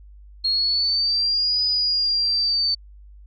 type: exponential two-way sweep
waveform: sine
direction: up then down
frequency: 4261 to 4978 to 4538 Hz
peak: -18 dBFS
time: 0.44-2.75 s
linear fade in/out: 10 ms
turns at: 1.64 s
effects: added 50 Hz sine -42 dBFS peak until 3.26 s